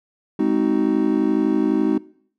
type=chord; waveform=triangle; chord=Ab dominant seventh; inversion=none; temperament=just; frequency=207.7 / 259.6 / 311.5 / 373.8 Hz; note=Ab3 / C4 / Eb4 / Gb4; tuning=0 / -13 / +2 / +18 cents; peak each=-21 / -20 / -18 / -22 dBFS; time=0.39-1.98 s; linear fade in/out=5 ms; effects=noise-tail reverb RT60 0.6 s tail -22 dB re dry